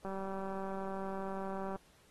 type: click train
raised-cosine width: 1 ms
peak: -28 dBFS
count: 331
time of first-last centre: 0.05-1.76 s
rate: 193 Hz
effects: pink hiss -66 dBFS RMS until 2.1 s + AAC 32 kbps

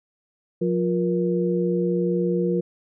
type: tone cluster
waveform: sine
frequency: 177.9 / 353.7 / 474.9 Hz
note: F3 / F4 / A#4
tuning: +32 / +22 / +32 cents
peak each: -23 / -24 / -25 dBFS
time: 0.61-2.61 s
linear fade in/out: 10 ms
effects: none

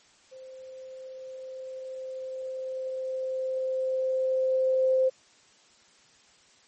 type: tone with level ramp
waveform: sine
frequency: 521 Hz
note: C5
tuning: 7 cents flat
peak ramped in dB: -43 to -19 dBFS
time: 0.31-5.1 s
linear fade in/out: 20 ms
effects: white hiss -59 dBFS RMS until 6.67 s + MP3 32 kbps

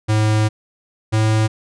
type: tone pair in turn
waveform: square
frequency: 107.9 / 109.28 Hz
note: A2 / A2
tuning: -33 / -11 cents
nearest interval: unison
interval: 22 cents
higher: second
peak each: -14 dBFS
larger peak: neither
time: 0.08-0.49 / 1.12-1.48 s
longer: first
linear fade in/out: 20 ms
effects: resampled to 22050 Hz

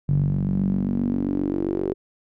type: tone with band-pass filter sweep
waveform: sawtooth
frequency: 47.58 Hz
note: F#1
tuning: 49 cents sharp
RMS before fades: -23 dBFS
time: 0.08-1.94 s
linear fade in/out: 10 ms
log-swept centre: 140 to 390 Hz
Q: 5.9
effects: none

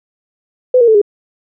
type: tone with pitch steps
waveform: sine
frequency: 505 / 471.2 / 439.6 / 410.2 Hz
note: B4 / A#4 / A4 / G#4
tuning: +39 / +19 / -2 / -21 cents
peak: -5 dBFS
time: 0.74-1.016 s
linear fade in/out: 5 ms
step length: 69 ms
effects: none

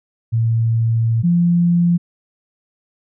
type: tone pair in turn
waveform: sine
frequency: 114.2 / 172.99 Hz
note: A#2 / F3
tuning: -35 / -16 cents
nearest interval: perfect fifth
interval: 719 cents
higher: second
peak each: -13 / -11 dBFS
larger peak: second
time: 0.32-1.23 / 1.23-1.98 s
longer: first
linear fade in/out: 20 ms
effects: none

